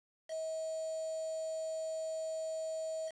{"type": "tone with quantisation", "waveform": "sine", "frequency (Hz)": 640, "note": "D#5", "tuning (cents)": 49, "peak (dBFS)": -36, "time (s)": [0.28, 3.12], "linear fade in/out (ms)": 50, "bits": 8, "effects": ["resampled to 22050 Hz"]}